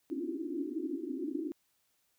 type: band-pass noise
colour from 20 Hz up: white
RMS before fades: -37 dBFS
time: 0.1-1.52 s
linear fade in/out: 0 ms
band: 260 to 360 Hz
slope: 96 dB/octave
effects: white hiss -75 dBFS RMS until 2.18 s